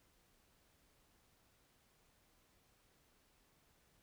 silence, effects pink hiss -73 dBFS RMS until 4.02 s

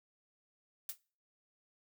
blue noise with exponential decay, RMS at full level -35 dBFS, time 0.89-0.98 s, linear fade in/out 2 ms, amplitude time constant 18 ms, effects noise-tail reverb RT60 0.4 s tail -23 dB re dry

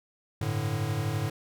square chord, G suspended second, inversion none, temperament equal, 98 / 110 / 146.83 Hz, G2 / A2 / D3, 0 / 0 / 0 cents, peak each -35 / -31 / -33 dBFS, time 0.41-1.3 s, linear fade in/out 5 ms, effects none

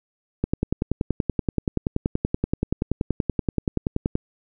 click train, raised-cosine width 3 ms, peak -8 dBFS, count 40, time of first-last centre 0.44-4.154 s, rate 10.5 Hz, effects none

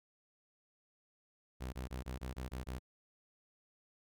sawtooth tone bursts, 63.6 Hz, C2, 48 cents flat, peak -36 dBFS, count 8, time 1.6-2.794 s, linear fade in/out 20 ms, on 130 ms, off 22 ms, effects none

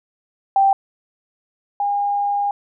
sine tone pair in turn, 784 / 811.2 Hz, G5 / G#5, 0 / -41 cents, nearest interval minor second, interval 59 cents, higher second, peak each -11 / -17 dBFS, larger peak first, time 0.56-0.73 / 1.8-2.51 s, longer second, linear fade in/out 2 ms, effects none

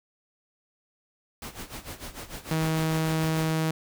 pink noise with tremolo, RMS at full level -37 dBFS, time 1.42-3.51 s, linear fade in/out 2 ms, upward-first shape sine, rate 6.7 Hz, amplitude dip 80%
sawtooth tone, 159.4 Hz, D#3, 42 cents sharp, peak -20 dBFS, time 2.51-3.71 s, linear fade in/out 2 ms
effects none

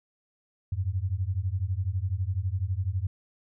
sine beating tone pair, 88.2 / 100.2 Hz, F2 / G2, +18 / +38 cents, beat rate 12 Hz, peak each -29 dBFS, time 0.72-3.07 s, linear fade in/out 5 ms, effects none

